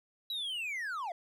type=linear sweep; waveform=triangle; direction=down; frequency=3951 to 644 Hz; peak=-33 dBFS; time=0.3-1.12 s; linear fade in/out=2 ms; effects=none